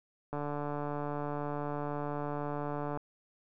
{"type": "click train", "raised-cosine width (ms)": 1, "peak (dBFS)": -23, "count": 387, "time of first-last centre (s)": [0.33, 2.974], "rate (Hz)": 146, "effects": []}